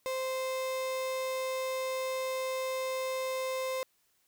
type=tone; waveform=35% pulse; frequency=521 Hz; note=C5; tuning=7 cents flat; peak=-30 dBFS; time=0.06-3.83 s; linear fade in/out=0 ms; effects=white hiss -72 dBFS RMS until 4.27 s